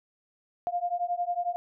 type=beating tone pair; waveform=sine; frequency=698 / 709 Hz; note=F5 / F5; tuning=-1 / +26 cents; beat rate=11 Hz; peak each=-30 / -30 dBFS; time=0.67-1.56 s; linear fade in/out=0 ms; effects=none